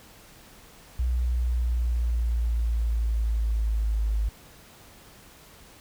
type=linear sweep; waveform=sine; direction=down; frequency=61.74 to 52.7 Hz; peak=-22 dBFS; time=0.99-4.29 s; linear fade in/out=5 ms; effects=pink hiss -51 dBFS RMS until 5.8 s